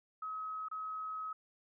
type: tone with dropouts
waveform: sine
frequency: 1276 Hz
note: D#6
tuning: 43 cents sharp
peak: -38 dBFS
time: 0.22-1.33 s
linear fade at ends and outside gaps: 5 ms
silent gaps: 0.685-0.713 s
effects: none